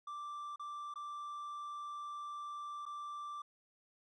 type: tone with dropouts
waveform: triangle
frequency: 1174.7 Hz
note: D6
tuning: in tune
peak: -40 dBFS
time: 0.07-3.42 s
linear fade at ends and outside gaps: 5 ms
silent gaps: 0.56-0.595 / 0.94-0.957 / 2.855-2.862 s
effects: resampled to 24000 Hz